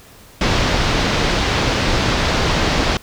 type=low-pass noise; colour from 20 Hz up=pink; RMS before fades=-17 dBFS; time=0.41-2.97 s; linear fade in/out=2 ms; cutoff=5400 Hz; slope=24 dB/octave; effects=pink hiss -44 dBFS RMS until 3.02 s